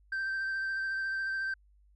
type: tone with vibrato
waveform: sine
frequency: 1563 Hz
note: G6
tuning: 6 cents flat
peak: -28 dBFS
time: 0.12-1.54 s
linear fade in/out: 5 ms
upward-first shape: triangle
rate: 14 Hz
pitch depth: 19 cents each way
effects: tanh soft clip ceiling -30 dBFS + added 50 Hz sine -60 dBFS peak until 1.95 s